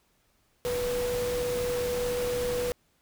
sine tone in noise, 490.2 Hz, B4, 13 cents flat, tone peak -27 dBFS, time 0.65-2.72 s, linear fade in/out 0 ms, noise pink, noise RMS -36 dBFS, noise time 0.65-2.72 s, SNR +6 dB, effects pink hiss -69 dBFS RMS until 3.01 s

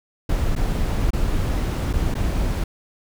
brown noise with dropouts, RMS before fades -21 dBFS, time 0.29-2.64 s, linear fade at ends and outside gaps 5 ms, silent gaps 0.553-0.561 / 1.106-1.132 / 1.931-1.935 / 2.142-2.151 s, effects none

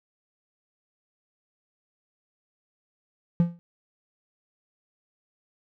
triangle tone with exponential decay, 171.6 Hz, F3, 30 cents flat, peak -12 dBFS, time 3.4-3.59 s, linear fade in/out 0 ms, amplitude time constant 41 ms, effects none

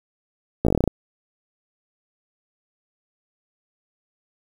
slowing click train, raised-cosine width 2 ms, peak -5 dBFS, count 10, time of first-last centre 0.65-0.877 s, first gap 16 ms, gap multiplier 1.11, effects 7-bit

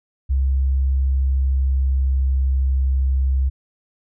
sine tone with pitch glide, 66.8 to 66.26 Hz, C2 to C2, +36 to +22 cents, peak -15 dBFS, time 0.29-3.5 s, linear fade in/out 20 ms, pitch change -14 cents, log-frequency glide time 0.89-2.45 s, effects none

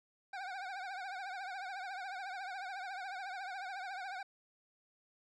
25% pulse tone with vibrato, 760 Hz, F#5, 46 cents sharp, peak -37 dBFS, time 0.33-4.23 s, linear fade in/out 5 ms, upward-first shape triangle, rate 14 Hz, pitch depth 120 cents each way, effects low-pass 4000 Hz 12 dB/octave

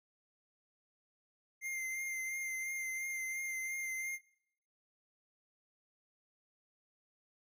square tone with vibrato, 2096 Hz, C7, 2 cents sharp, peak -38 dBFS, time 1.61-4.19 s, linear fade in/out 50 ms, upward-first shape triangle, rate 2.9 Hz, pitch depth 27 cents each way, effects noise-tail reverb RT60 0.7 s tail -22 dB re dry

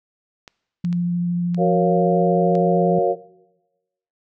clicks, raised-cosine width 0.2 ms, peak -22 dBFS, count 5, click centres 0.478 / 0.849 / 0.928 / 1.546 / 2.553 s
sine tone with vibrato, 174.61 Hz, F3, in tune, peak -18 dBFS, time 0.84-2.99 s, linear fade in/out 5 ms, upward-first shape triangle, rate 13 Hz, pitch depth 11 cents each way
sine chord, Gb major seventh, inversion none, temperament equal, 370 / 466.2 / 554.4 / 698.5 Hz, Gb4 / Bb4 / Db5 / F5, 0 / 0 / 0 / 0 cents, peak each -21 dBFS, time 1.57-3.16 s, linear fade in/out 50 ms
effects noise-tail reverb RT60 1.0 s tail -19 dB re dry

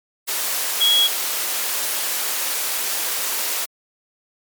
sine tone in noise, 3322 Hz, G#7, in tune, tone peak -13 dBFS, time 0.8-1.08 s, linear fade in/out 20 ms, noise white, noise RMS -23 dBFS, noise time 0.27-3.66 s, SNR +7 dB, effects high-pass 400 Hz 12 dB/octave + MP3 96 kbps

